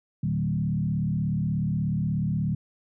sine tone with frequency modulation, 158.5 Hz, D#3, 32 cents sharp, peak -23 dBFS, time 0.23-2.55 s, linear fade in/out 5 ms, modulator 36.6 Hz, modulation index 1.3, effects none

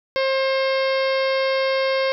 harmonic tone with a mistuned harmonic, 533 Hz, C5, 32 cents sharp, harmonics 1 / 2 / 3 / 4 / 5 / 6 / 7 / 8 / 9 / 10, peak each -19 / -28 / -31 / -28 / -35 / -35 / -36 / -39 / -35 / -39 dBFS, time 0.16-2.12 s, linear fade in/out 0 ms, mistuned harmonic 9, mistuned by -41 cents, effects none

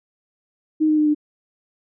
sine tone with pitch steps, 311 / 307.1 / 303.2 / 299.4 Hz, D#4 / D#4 / D#4 / D4, -1 / -23 / -45 / +33 cents, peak -14 dBFS, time 0.8-1.148 s, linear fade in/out 20 ms, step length 87 ms, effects none

